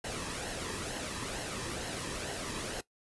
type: noise with flanger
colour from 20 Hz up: pink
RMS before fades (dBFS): -38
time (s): 0.04-2.81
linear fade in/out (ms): 5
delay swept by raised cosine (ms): 0.83 to 1.41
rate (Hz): 2.2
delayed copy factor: -0.5
effects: noise-tail reverb RT60 0.1 s tail -18 dB re dry + resampled to 24000 Hz